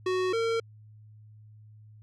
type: tone pair in turn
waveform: square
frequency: 370 / 456.2 Hz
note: F#4 / A#4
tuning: 0 / -37 cents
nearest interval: major third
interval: 363 cents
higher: second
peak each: -26 dBFS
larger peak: neither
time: 0.06-0.33 / 0.33-0.6 s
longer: neither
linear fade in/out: 5 ms
effects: added 107 Hz sine -49 dBFS peak until 2.02 s + low-pass 5000 Hz 12 dB/octave